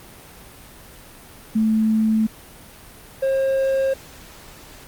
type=tone pair in turn; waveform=sine / triangle; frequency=219.3 / 536.3 Hz; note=A3 / C5; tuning=-6 / +43 cents; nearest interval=octave + minor third; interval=1549 cents; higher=second; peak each=-15 dBFS; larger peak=neither; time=1.55-2.27 / 3.22-3.94 s; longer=neither; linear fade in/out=10 ms; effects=pink hiss -43 dBFS RMS until 4.87 s + Opus 32 kbps